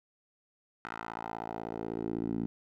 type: tone with band-pass filter sweep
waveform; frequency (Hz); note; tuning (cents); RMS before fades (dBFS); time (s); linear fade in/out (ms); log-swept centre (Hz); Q
10% pulse; 56.2; A1; +37; -37; 0.85-2.46; 0; 1400 to 240; 2.1
effects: none